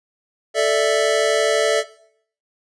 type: chord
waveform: square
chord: A suspended fourth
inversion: none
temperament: equal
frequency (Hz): 440 / 587.3 / 659.3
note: A4 / D5 / E5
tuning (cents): 0 / 0 / 0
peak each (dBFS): -20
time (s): 0.54-1.84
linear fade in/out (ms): 50
effects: noise-tail reverb RT60 0.6 s tail -17 dB re dry + resampled to 22050 Hz